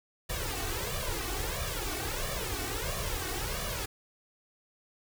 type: noise with flanger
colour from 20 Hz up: pink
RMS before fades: -34 dBFS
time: 0.29-3.86 s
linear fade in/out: 10 ms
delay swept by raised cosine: 1.7 to 2.7 ms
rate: 1.5 Hz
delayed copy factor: +0.9
effects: none